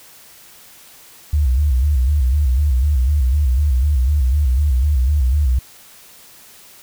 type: tone with vibrato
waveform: sine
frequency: 68.2 Hz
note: C#2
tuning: 28 cents flat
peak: -12 dBFS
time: 1.33-5.59 s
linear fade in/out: 5 ms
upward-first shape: square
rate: 4 Hz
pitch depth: 140 cents each way
effects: white hiss -44 dBFS RMS until 6.82 s